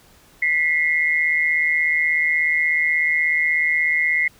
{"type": "tone pair together", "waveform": "sine", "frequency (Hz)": [1976.5, 2133], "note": ["B6", "C7"], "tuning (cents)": [1, 33], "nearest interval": "minor second", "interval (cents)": 132, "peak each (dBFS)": -19, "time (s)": [0.42, 4.28], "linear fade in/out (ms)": 5, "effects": ["pink hiss -52 dBFS RMS until 4.39 s"]}